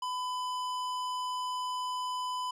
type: tone with hard clipping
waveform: triangle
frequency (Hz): 1003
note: B5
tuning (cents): +26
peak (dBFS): -34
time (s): 0.02-2.51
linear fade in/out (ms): 5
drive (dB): 18
effects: none